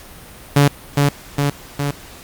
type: tone with echo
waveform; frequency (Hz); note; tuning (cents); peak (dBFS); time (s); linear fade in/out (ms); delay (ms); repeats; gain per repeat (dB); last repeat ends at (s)
sawtooth; 142.9; D3; -47; -5; 0.56-0.68; 5; 410; 3; -3; 1.91
effects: pink hiss -39 dBFS RMS until 2.23 s + Opus 48 kbps